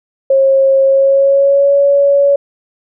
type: tone with pitch glide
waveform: sine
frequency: 540 to 562.9 Hz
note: C#5 to C#5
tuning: -45 to +26 cents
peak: -6 dBFS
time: 0.3-2.36 s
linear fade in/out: 5 ms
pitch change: +71 cents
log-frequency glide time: 0.84-1.74 s
effects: none